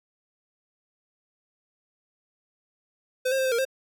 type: tone with pitch steps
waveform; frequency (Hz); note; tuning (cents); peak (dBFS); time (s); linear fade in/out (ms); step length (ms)
square; 511 / 534 / 526 / 520 / 466.2 / 529; C5 / C5 / C5 / C5 / A#4 / C5; -41 / +35 / +9 / -11 / 0 / +19; -23; 3.25-3.652; 10; 67
effects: none